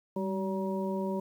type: harmonic tone with a mistuned harmonic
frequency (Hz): 190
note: F#3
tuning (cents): +46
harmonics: 1 / 2 / 3 / 5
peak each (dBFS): -32 / -35 / -37 / -39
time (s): 0.16-1.2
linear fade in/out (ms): 5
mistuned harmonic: 1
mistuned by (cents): +51
effects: 10-bit